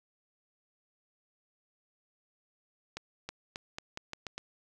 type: accelerating click train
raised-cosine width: 0.2 ms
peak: -21 dBFS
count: 8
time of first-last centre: 2.97-4.38 s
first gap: 320 ms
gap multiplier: 0.84
effects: none